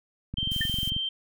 click train, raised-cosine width 5 ms, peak -21 dBFS, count 15, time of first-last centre 0.34-0.965 s, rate 22.4 Hz
sine tone, 3136 Hz, G7, in tune, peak -27 dBFS, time 0.37-1.09 s, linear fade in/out 5 ms
blue noise, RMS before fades -41 dBFS, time 0.51-0.9 s, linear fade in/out 5 ms
sine tone with exponential decay, 1802 Hz, A6, 41 cents sharp, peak -23 dBFS, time 0.61-0.71 s, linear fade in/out 5 ms, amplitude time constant 21 ms
effects none

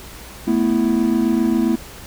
triangle chord, A suspended second, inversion none, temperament just, 220 / 247.5 / 330 Hz, A3 / B3 / E4, 0 / +4 / +2 cents, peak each -17 dBFS, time 0.47-1.76 s, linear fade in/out 10 ms, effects added 60 Hz sine -42 dBFS peak until 2.06 s + pink hiss -38 dBFS RMS until 2.06 s

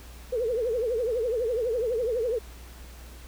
sine tone with vibrato, 470.6 Hz, A#4, 16 cents sharp, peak -24 dBFS, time 0.32-2.39 s, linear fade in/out 10 ms, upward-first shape triangle, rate 12 Hz, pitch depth 180 cents each way, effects added 60 Hz sine -43 dBFS peak until 3.27 s + pink hiss -50 dBFS RMS until 3.27 s

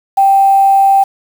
sine tone with quantisation, 784 Hz, G5, in tune, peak -5 dBFS, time 0.17-1.04 s, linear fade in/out 10 ms, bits 5, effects none

